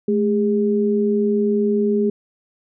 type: tone pair together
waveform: sine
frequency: 214.9 / 407.6 Hz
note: A3 / G#4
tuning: -41 / -32 cents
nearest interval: major seventh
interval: 1109 cents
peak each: -18 dBFS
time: 0.08-2.1 s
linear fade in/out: 5 ms
effects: none